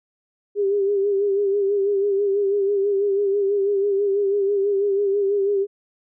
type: tone with vibrato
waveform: sine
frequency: 400 Hz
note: G4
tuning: 35 cents sharp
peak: -17 dBFS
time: 0.55-5.67 s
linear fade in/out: 50 ms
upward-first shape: sine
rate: 6.1 Hz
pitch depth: 51 cents each way
effects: none